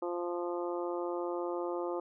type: harmonic tone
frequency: 174.6 Hz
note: F3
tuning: in tune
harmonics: 2 / 3 / 4 / 5 / 6 / 7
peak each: -35 / -38 / -44 / -43 / -46 / -46 dBFS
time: 0.02-2 s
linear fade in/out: 5 ms
effects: none